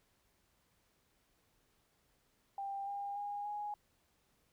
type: tone with pitch steps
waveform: sine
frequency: 792 / 804.4 / 817.1 / 829.9 Hz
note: G5 / G5 / G#5 / G#5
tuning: +18 / +44 / -28 / -1 cents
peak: -38 dBFS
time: 2.58-3.74 s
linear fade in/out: 2 ms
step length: 290 ms
effects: pink hiss -75 dBFS RMS until 4.52 s